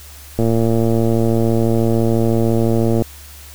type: click train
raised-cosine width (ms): 2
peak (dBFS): -4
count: 301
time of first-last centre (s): 0.39-3.022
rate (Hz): 114
effects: added 72 Hz sine -38 dBFS peak until 3.54 s + white hiss -40 dBFS RMS until 3.54 s